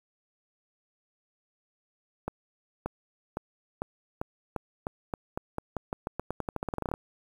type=accelerating click train; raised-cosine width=1 ms; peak=-17 dBFS; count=27; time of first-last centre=2.28-6.939 s; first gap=580 ms; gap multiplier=0.88; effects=8-bit